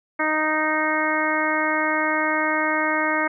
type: harmonic tone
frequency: 310 Hz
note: D#4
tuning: 6 cents flat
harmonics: 1 / 2 / 3 / 4 / 5 / 6 / 7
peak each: -27 / -27 / -27 / -27 / -27 / -27 / -27 dBFS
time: 0.19-3.28 s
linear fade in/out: 10 ms
effects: none